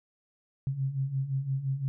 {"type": "beating tone pair", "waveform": "sine", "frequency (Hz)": [131.3, 137.1], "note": ["C3", "C#3"], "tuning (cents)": [6, -19], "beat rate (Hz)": 5.8, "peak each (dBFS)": [-34, -29], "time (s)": [0.67, 1.88], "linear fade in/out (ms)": 0, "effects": []}